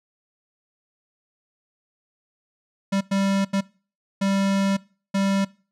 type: tone bursts at uneven times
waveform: square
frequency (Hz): 196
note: G3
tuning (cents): 0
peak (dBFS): -20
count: 5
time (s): 2.92-3.01 / 3.11-3.45 / 3.53-3.61 / 4.21-4.77 / 5.14-5.45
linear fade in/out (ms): 10
effects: noise-tail reverb RT60 0.4 s tail -23 dB re dry + low-pass 8000 Hz 12 dB/octave